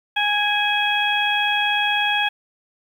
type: harmonic tone with a mistuned harmonic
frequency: 828 Hz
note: G#5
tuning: 5 cents flat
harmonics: 1 / 2 / 3 / 4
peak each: -23 / -23 / -23 / -23 dBFS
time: 0.16-2.29 s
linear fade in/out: 10 ms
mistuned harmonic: 3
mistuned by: +34 cents
effects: 8-bit